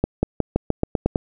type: accelerating click train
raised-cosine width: 2 ms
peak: -4 dBFS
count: 9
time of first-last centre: 0.04-1.158 s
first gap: 190 ms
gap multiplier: 0.91
effects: none